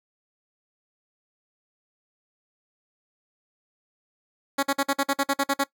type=tone bursts; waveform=10% pulse; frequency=277.4 Hz; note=C#4; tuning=1 cent sharp; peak=-12 dBFS; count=11; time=4.58-5.641 s; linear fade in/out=10 ms; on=51 ms; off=50 ms; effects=noise-tail reverb RT60 0.1 s tail -20 dB re dry